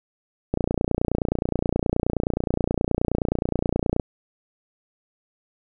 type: click train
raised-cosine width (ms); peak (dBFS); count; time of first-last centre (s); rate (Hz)
2; -8; 103; 0.54-3.998; 29.5
effects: none